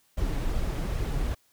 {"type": "noise with flanger", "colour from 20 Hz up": "brown", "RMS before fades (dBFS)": -28, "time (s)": [0.17, 1.35], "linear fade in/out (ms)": 10, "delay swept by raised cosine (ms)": [1.5, 7.2], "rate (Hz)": 2.5, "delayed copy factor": 0.55, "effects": ["white hiss -66 dBFS RMS until 1.52 s"]}